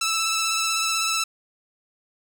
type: tone with vibrato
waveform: 10% pulse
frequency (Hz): 1318.5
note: E6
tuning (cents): 0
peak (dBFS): -13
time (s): 0.01-1.24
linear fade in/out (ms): 5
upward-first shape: sine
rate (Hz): 16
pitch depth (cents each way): 19
effects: none